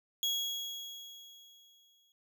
35% pulse tone with exponential decay, 3322 Hz, G#7, in tune, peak -27 dBFS, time 0.23-2.12 s, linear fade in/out 1 ms, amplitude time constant 410 ms, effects none

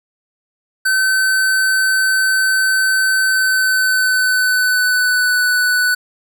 square tone with pitch glide, 1530 to 1489 Hz, G6 to F#6, -42 to +11 cents, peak -13 dBFS, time 0.85-5.95 s, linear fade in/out 10 ms, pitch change -47 cents, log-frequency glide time 3.28-5.39 s, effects none

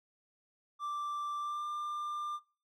triangle tone with pitch glide, 1174.7 to 1193.9 Hz, D6 to D6, 0 to +28 cents, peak -33 dBFS, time 0.79-2.4 s, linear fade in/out 50 ms, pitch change +28 cents, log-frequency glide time 1.39-1.66 s, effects noise-tail reverb RT60 0.4 s tail -24 dB re dry

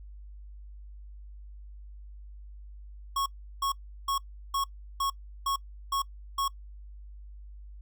square tone bursts, 1100 Hz, C#6, 14 cents flat, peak -27 dBFS, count 8, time 3.16-6.48 s, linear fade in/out 5 ms, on 100 ms, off 360 ms, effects noise-tail reverb RT60 0.1 s tail -23 dB re dry + added 50 Hz sine -43 dBFS peak until 7.81 s

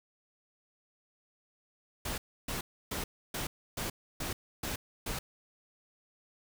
pink noise bursts, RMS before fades -36 dBFS, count 8, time 2.05-5.19 s, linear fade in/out 5 ms, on 130 ms, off 300 ms, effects none

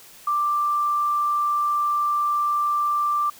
sine tone, 1179 Hz, D6, 6 cents sharp, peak -19 dBFS, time 0.27-3.3 s, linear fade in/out 5 ms, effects white hiss -47 dBFS RMS until 3.39 s

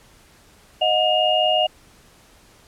sine tone cluster, 622 / 727 / 2842 Hz, D#5 / F#5 / F7, -1 / -31 / +30 cents, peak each -20 dBFS, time 0.81-1.67 s, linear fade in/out 10 ms, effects pink hiss -52 dBFS RMS until 2.67 s + low-pass 12000 Hz 12 dB/octave

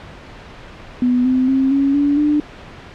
sine tone with pitch steps, 247.8 / 257 / 266.5 / 276.4 / 286.6 / 297.2 Hz, B3 / C4 / C4 / C#4 / D4 / D4, +6 / -31 / +32 / -5 / -42 / +21 cents, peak -12 dBFS, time 1.02-2.4 s, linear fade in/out 2 ms, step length 230 ms, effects pink hiss -37 dBFS RMS until 2.94 s + low-pass 3000 Hz 12 dB/octave

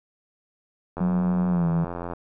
click train, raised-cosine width 1 ms, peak -18 dBFS, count 102, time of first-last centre 0.97-2.135 s, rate 86.7 Hz
sine tone with pitch glide, 181.9 to 165.84 Hz, F#3 to E3, -29 to +11 cents, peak -20 dBFS, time 1-1.85 s, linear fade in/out 10 ms, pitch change -160 cents, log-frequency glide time 1.5-1.67 s
effects none

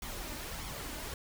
pink noise with flanger, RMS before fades -41 dBFS, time 0.02-1.14 s, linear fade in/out 2 ms, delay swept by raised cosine 0.89 to 3.39 ms, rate 1.6 Hz, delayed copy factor +0.5, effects none

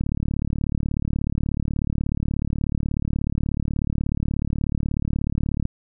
click train, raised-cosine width 5 ms, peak -11 dBFS, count 207, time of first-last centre 0.01-5.654 s, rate 36.5 Hz, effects none

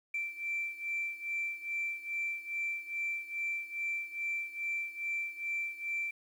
sine beating tone pair, 2342 / 2344.4 Hz, D7 / D7, -5 / -4 cents, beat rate 2.4 Hz, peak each -35 / -38 dBFS, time 0.14-6.11 s, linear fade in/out 5 ms, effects tanh soft clip ceiling -27 dBFS + 10-bit

